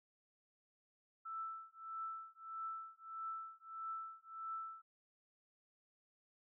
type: tone with tremolo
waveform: sine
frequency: 1323 Hz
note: E6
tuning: 6 cents sharp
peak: -40 dBFS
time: 1.25-4.82 s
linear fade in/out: 10 ms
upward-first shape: triangle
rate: 1.6 Hz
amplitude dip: 100%
effects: none